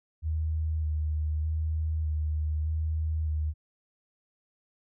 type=tone with vibrato; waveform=sine; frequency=77.78 Hz; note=D#2; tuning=in tune; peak=-26 dBFS; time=0.22-3.54 s; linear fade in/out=50 ms; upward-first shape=square; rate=0.82 Hz; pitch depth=21 cents each way; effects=none